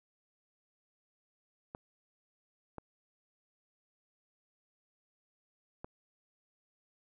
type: clicks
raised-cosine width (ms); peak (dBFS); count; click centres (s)
1; -28; 3; 1.749 / 2.783 / 5.845
effects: none